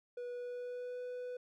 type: tone with pitch glide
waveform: triangle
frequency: 487.8 to 496 Hz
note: B4 to B4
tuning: -21 to +7 cents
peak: -38 dBFS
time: 0.17-1.37 s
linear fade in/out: 5 ms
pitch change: +28 cents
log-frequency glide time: 0.3-1 s
effects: none